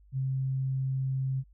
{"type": "tone", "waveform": "sine", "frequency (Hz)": 132.8, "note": "C3", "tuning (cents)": 26, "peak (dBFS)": -27, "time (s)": [0.12, 1.44], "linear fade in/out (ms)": 50, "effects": ["added 50 Hz sine -55 dBFS peak until 1.53 s"]}